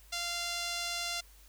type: tone with band-pass filter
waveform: sawtooth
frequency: 693 Hz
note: F5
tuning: 14 cents flat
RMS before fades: -36 dBFS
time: 0.12-1.21 s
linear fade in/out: 10 ms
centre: 5000 Hz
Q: 1.1
effects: added 50 Hz sine -56 dBFS peak until 1.48 s + white hiss -61 dBFS RMS until 1.48 s